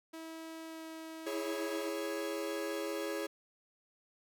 sawtooth tone with pitch glide, 323.9 to 321.8 Hz, E4 to E4, -30 to -42 cents, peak -40 dBFS, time 0.13-1.9 s, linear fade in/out 10 ms, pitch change -12 cents, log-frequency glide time 0.66-0.83 s
45% pulse chord, C# minor, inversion first, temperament equal, 329.6 / 415.3 / 554.4 Hz, E4 / G#4 / C#5, 0 / 0 / 0 cents, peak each -40 dBFS, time 1.26-3.27 s, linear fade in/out 10 ms
effects none

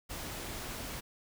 pink noise, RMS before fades -41 dBFS, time 0.09-1.01 s, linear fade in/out 20 ms, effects none

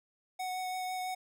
square tone with vibrato, 740 Hz, F#5, in tune, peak -35 dBFS, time 0.39-1.15 s, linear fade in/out 10 ms, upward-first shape triangle, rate 6 Hz, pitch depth 13 cents each way, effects none

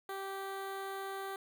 15% pulse tone with notch filter, 389.5 Hz, G4, 11 cents flat, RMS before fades -41 dBFS, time 0.09-1.36 s, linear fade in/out 2 ms, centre 5600 Hz, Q 1.1, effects none

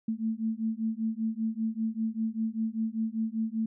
sine beating tone pair, 220 / 225.1 Hz, A3 / A3, 0 / +40 cents, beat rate 5.1 Hz, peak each -31 dBFS, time 0.08-3.66 s, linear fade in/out 5 ms, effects none

